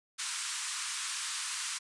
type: band-pass noise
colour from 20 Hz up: white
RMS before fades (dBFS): -37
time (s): 0.18-1.79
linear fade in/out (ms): 20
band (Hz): 1000 to 9800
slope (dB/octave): 48
effects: resampled to 24000 Hz